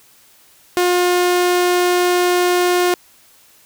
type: tone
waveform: sawtooth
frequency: 356.8 Hz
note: F4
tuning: 37 cents sharp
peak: -9 dBFS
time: 0.77-2.94 s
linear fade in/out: 0 ms
effects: white hiss -50 dBFS RMS until 3.65 s